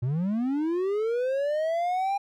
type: linear sweep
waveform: triangle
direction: up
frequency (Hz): 114.9 to 808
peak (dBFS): -22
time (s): 0.02-2.18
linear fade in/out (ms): 10
effects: none